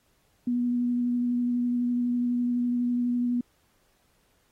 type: tone with vibrato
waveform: sine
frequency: 243.3 Hz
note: B3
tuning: 26 cents flat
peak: -23 dBFS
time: 0.47-3.41 s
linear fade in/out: 5 ms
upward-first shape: sine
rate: 12 Hz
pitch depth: 12 cents each way
effects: pink hiss -68 dBFS RMS until 4.51 s + AAC 48 kbps